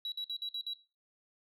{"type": "tone bursts", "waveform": "sine", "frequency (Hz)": 3900, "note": "B7", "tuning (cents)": -23, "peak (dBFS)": -33, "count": 6, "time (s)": [0.05, 0.735], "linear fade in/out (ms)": 2, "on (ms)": 70, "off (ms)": 53, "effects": ["noise-tail reverb RT60 0.3 s tail -17 dB re dry", "tanh soft clip ceiling -32 dBFS"]}